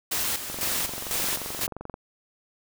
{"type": "noise with tremolo", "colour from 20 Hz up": "white", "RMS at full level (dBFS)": -27, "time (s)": [0.11, 1.67], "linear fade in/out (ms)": 10, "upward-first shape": "square", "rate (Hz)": 2, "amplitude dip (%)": 60}
{"type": "click train", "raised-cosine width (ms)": 1, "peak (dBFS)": -22, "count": 34, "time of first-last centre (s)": [0.5, 1.941], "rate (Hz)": 22.9}
{"effects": []}